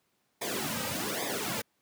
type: noise with flanger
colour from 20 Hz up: pink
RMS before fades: -33 dBFS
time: 0.41-1.62 s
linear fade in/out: 10 ms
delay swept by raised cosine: 0.69 to 2.89 ms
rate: 1.2 Hz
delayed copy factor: -0.85
effects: pink hiss -74 dBFS RMS until 1.81 s + high-pass 150 Hz 12 dB/octave